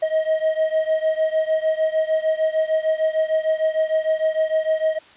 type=beating tone pair; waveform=triangle; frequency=630 / 636.6 Hz; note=D#5 / D#5; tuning=+21 / +39 cents; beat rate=6.6 Hz; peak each=-18 / -20 dBFS; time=0.02-4.99 s; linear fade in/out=10 ms; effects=white hiss -48 dBFS RMS until 5.16 s + resampled to 8000 Hz